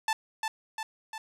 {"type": "tone with echo", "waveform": "sawtooth", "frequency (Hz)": 880, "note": "A5", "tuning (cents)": 0, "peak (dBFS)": -21, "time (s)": [0.08, 0.13], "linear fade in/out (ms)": 2, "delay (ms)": 350, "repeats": 3, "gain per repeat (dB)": -4, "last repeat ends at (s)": 1.18, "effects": ["low-pass 10000 Hz 12 dB/octave"]}